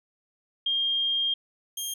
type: tone pair in turn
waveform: sine / 15% pulse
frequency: 3215 / 3215 Hz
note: G7 / G7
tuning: +43 / +43 cents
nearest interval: unison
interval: 0 cents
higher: neither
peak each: -23 dBFS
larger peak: neither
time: 0.66-1.34 / 1.77-1.94 s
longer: first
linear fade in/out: 5 ms
effects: none